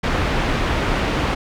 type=low-pass noise; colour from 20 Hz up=pink; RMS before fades=-20 dBFS; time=0.03-1.35 s; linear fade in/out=10 ms; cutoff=2800 Hz; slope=12 dB/octave; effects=none